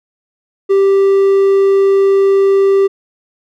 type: tone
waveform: triangle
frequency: 392 Hz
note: G4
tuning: in tune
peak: -5 dBFS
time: 0.69-2.88 s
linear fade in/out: 20 ms
effects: none